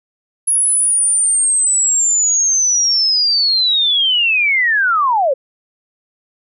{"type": "linear sweep", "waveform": "sine", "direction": "down", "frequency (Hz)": [10548, 502], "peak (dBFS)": -11, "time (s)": [0.47, 5.34], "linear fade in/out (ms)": 10, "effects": []}